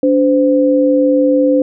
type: tone pair together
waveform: sine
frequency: 288.4 / 514.5 Hz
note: D4 / C5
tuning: -31 / -29 cents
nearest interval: minor seventh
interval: 1002 cents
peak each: -11 dBFS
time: 0.03-1.62 s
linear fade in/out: 2 ms
effects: none